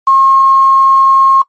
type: tone with quantisation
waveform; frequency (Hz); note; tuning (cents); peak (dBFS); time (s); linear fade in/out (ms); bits
sine; 1077; C6; +50; -4; 0.07-1.42; 5; 5
effects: noise-tail reverb RT60 0.1 s tail -19 dB re dry + MP3 32 kbps